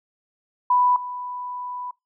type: tone with level steps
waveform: sine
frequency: 990 Hz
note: B5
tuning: 4 cents sharp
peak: -15 / -29 dBFS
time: 0.7-1.91 s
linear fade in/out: 5 ms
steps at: 0.96 s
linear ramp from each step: 2 ms
effects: noise-tail reverb RT60 0.2 s tail -23 dB re dry